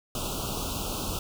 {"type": "band-stop noise", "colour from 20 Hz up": "pink", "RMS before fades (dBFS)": -32, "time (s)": [0.15, 1.19], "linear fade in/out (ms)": 2, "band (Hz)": [1400, 2600], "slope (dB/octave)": 96, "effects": []}